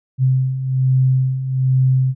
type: beating tone pair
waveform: sine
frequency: 129.6 / 130.8 Hz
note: C3 / C3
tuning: -16 / 0 cents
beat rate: 1.2 Hz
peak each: -20 / -14 dBFS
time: 0.18-2.15 s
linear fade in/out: 50 ms
effects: none